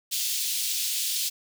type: high-pass noise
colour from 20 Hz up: pink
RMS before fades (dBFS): -28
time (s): 0.11-1.3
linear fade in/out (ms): 20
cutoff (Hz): 3300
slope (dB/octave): 24
effects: none